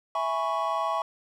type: chord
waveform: triangle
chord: C# minor seventh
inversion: first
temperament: equal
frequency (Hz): 659.3 / 830.6 / 987.8 / 1108.7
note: E5 / G#5 / B5 / C#6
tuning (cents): 0 / 0 / 0 / 0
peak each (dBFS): -29 / -30 / -31 / -27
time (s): 0.15-1.02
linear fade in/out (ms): 2
effects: none